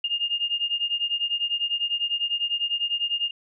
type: beating tone pair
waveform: sine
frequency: 2824 / 2834 Hz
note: F7 / F7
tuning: +19 / +25 cents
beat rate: 10 Hz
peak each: -26 / -27 dBFS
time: 0.04-3.31 s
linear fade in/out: 5 ms
effects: none